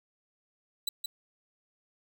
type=tone with echo; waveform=sawtooth; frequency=3951 Hz; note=B7; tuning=in tune; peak=-25 dBFS; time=0.87-0.89 s; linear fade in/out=5 ms; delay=170 ms; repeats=1; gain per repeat=-4 dB; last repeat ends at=1.06 s; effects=none